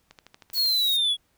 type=click train; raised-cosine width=0.2 ms; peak=-28 dBFS; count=8; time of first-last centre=0.11-0.657 s; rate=12.8 Hz
type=noise; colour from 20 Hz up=violet; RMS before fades=-34 dBFS; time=0.53-0.97 s; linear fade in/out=5 ms
type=linear sweep; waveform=triangle; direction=down; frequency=4400 to 3322 Hz; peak=-19 dBFS; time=0.54-1.17 s; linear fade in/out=50 ms
effects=pink hiss -68 dBFS RMS until 1.37 s